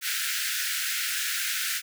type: high-pass noise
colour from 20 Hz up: pink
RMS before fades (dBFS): -29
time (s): 0.01-1.82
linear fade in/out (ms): 50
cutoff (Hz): 1400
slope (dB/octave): 96
effects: none